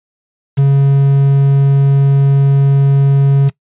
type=tone with quantisation; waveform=triangle; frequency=138.59 Hz; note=C#3; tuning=in tune; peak=-4 dBFS; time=0.57-3.5 s; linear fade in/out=20 ms; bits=5; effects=noise-tail reverb RT60 0.1 s tail -20 dB re dry + resampled to 8000 Hz